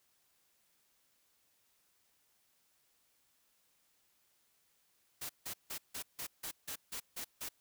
white noise bursts, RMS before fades -42 dBFS, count 10, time 5.21-7.49 s, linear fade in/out 10 ms, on 84 ms, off 160 ms, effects white hiss -74 dBFS RMS until 7.6 s

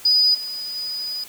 sine tone with level steps, 4956 Hz, D#8, 8 cents flat, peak -13 / -27 / -25 dBFS, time 0.05-1.24 s, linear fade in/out 5 ms, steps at 0.34 / 0.75 s, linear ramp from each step 10 ms, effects white hiss -42 dBFS RMS until 1.28 s

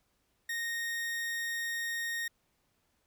40% pulse tone, 1857 Hz, A#6, 7 cents flat, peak -32 dBFS, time 0.49-2.28 s, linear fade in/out 5 ms, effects pink hiss -75 dBFS RMS until 3.06 s

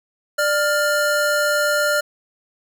square tone pair together, 592.4 / 1405 Hz, D5 / F6, +15 / +10 cents, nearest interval octave + minor third, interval 1495 cents, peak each -20 dBFS, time 0.38-2.01 s, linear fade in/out 10 ms, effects none

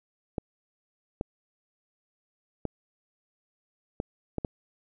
clicks, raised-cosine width 2 ms, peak -16 dBFS, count 6, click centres 0.382 / 1.211 / 2.653 / 4.001 / 4.383 / 4.448 s, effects none

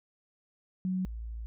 sine tone pair in turn, 185.6 / 56.44 Hz, F#3 / A1, +6 / +45 cents, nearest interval octave + major sixth, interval 2061 cents, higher first, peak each -28 / -36 dBFS, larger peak first, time 0.85-1.05 / 1.05-1.46 s, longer second, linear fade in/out 0 ms, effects none

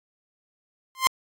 sawtooth tone with exponential growth, 1046.5 Hz, C6, in tune, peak -9 dBFS, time 0.95-1.07 s, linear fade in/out 0 ms, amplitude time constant 26 ms, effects AAC 64 kbps

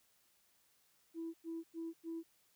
sine tone bursts, 329.6 Hz, E4, in tune, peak -39 dBFS, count 4, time 1.14-2.234 s, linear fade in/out 50 ms, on 200 ms, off 98 ms, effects tanh soft clip ceiling -36 dBFS + white hiss -73 dBFS RMS until 2.55 s

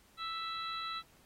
harmonic tone, 659.3 Hz, E5, in tune, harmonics 2 / 3 / 4 / 5 / 6, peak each -39 / -49 / -49 / -50 / -42 dBFS, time 0.17-1.03 s, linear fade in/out 50 ms, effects pink hiss -65 dBFS RMS until 1.25 s + AAC 48 kbps

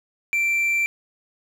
triangle tone, 2349 Hz, D7, in tune, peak -17 dBFS, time 0.33-0.86 s, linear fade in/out 0 ms, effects 8-bit

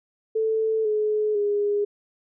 sine tone with pitch steps, 441.3 / 425.8 / 410.8 Hz, A4 / G#4 / G#4, +5 / +43 / -19 cents, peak -20 dBFS, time 0.35-1.85 s, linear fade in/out 10 ms, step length 500 ms, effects none

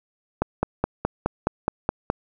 click train, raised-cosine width 1 ms, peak -6 dBFS, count 9, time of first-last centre 0.42-2.101 s, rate 4.76 Hz, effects none

